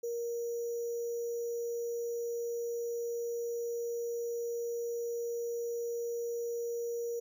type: tone with sample-and-hold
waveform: sine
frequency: 470.7 Hz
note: A#4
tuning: 17 cents sharp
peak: -33 dBFS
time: 0.03-7.2 s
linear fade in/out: 10 ms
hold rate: 6300 Hz
effects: none